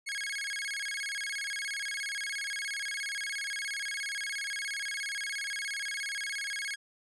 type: tone with vibrato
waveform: sawtooth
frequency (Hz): 1898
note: A#6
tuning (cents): +31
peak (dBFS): -30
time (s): 0.06-6.76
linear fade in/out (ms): 20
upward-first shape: square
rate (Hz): 17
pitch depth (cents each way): 250
effects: resampled to 24000 Hz